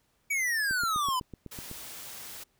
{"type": "exponential sweep", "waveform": "square", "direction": "down", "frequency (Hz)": [2300, 987.8], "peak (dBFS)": -27, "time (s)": [0.3, 1.2], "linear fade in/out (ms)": 10}
{"type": "click train", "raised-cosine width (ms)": 3, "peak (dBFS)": -28, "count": 9, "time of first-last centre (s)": [0.71, 1.714], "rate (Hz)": 7.97}
{"type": "noise", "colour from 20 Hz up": "white", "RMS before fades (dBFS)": -43, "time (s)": [1.51, 2.44], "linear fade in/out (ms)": 10}
{"effects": ["pink hiss -71 dBFS RMS until 2.59 s"]}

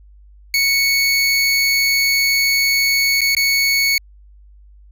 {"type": "tone with dropouts", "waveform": "25% pulse", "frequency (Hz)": 2217, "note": "C#7", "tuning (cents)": 0, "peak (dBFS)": -10, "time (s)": [0.54, 3.98], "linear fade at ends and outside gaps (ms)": 2, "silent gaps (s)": [[3.208, 3.215], [3.35, 3.367]], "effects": ["added 50 Hz sine -42 dBFS peak until 4.91 s"]}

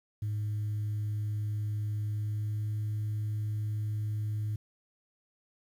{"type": "tone with pitch glide", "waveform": "sine", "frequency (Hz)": [105.4, 106.38], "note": ["G#2", "G#2"], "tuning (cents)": [26, 42], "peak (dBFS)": -28, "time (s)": [0.22, 4.56], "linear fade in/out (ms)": 5, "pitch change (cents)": 16, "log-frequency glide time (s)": [2.11, 2.71], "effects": ["tanh soft clip ceiling -28 dBFS", "10-bit"]}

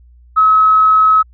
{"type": "tone with tanh clipping", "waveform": "triangle", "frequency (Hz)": 1284, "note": "E6", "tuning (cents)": -46, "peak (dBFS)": -6, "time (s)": [0.36, 1.23], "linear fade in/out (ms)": 20, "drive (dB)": 3, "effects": ["added 60 Hz sine -41 dBFS peak until 1.33 s", "resampled to 11025 Hz"]}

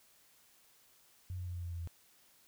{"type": "tone with pitch steps", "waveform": "sine", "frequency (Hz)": [91, 89.85, 88.72, 87.6, 86.49, 85.4, 84.32], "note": ["F#2", "F2", "F2", "F2", "F2", "F2", "E2"], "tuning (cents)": [-28, 50, 28, 6, -16, -38, 40], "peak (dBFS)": -38, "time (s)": [1.3, 1.874], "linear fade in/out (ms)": 0, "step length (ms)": 82, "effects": ["white hiss -66 dBFS RMS until 2.47 s"]}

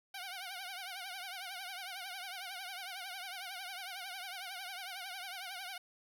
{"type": "tone with vibrato", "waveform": "10% pulse", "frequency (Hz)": 748, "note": "F#5", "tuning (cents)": 19, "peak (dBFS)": -34, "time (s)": [0.14, 5.78], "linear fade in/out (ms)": 5, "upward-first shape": "triangle", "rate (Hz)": 11, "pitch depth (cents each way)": 130, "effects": []}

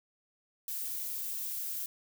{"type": "noise", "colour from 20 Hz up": "violet", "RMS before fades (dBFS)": -37, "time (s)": [0.68, 1.86], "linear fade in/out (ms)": 2, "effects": []}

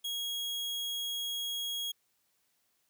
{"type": "tone", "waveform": "40% pulse", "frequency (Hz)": 3300, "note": "G#7", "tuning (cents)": -12, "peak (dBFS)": -33, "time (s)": [0.04, 1.92], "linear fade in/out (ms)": 10, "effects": ["white hiss -75 dBFS RMS until 2.89 s", "high-pass 60 Hz 12 dB/octave"]}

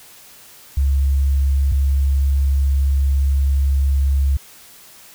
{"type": "tone pair in turn", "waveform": "sine", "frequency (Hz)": [68.8, 68.8], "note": ["C#2", "C#2"], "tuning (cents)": [-12, -12], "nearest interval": "unison", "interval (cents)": 0, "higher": "neither", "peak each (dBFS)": -13, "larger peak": "neither", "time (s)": [[0.77, 1.72], [1.72, 4.37]], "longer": "second", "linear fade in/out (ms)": 5, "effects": ["white hiss -44 dBFS RMS until 5.14 s"]}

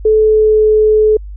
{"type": "tone with pitch glide", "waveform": "sine", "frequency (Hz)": [433.6, 429.9], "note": ["A4", "A4"], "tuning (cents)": [-25, -40], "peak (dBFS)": -6, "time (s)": [0.05, 1.17], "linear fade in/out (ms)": 5, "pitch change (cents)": -15, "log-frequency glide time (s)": [0.18, 0.67], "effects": ["added 50 Hz sine -25 dBFS peak until 1.36 s"]}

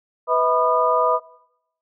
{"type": "tone cluster", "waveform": "sine", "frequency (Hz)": [496.4, 644, 988, 1219], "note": ["B4", "E5", "B5", "D#6"], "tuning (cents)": [9, -41, 0, -36], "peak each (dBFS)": -21, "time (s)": [0.27, 1.2], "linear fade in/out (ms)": 50, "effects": ["noise-tail reverb RT60 0.8 s tail -19 dB re dry"]}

